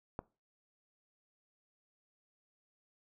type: click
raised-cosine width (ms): 1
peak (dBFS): -24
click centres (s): 0.191
effects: noise-tail reverb RT60 0.3 s tail -21 dB re dry